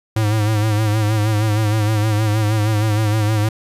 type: tone with vibrato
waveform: square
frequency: 107.1 Hz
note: A2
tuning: 46 cents flat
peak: -15 dBFS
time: 0.16-3.49 s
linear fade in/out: 5 ms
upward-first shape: sine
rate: 6.4 Hz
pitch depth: 58 cents each way
effects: resampled to 32000 Hz